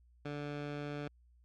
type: tone with low-pass filter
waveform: 15% pulse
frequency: 145.9 Hz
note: D3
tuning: 11 cents flat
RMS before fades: -41 dBFS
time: 0.25-1.08 s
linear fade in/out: 5 ms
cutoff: 3400 Hz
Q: 0.83
effects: added 60 Hz sine -62 dBFS peak until 1.44 s